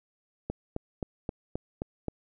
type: click train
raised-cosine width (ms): 2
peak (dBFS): -18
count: 7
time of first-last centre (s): 0.5-2.083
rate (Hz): 3.79
effects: none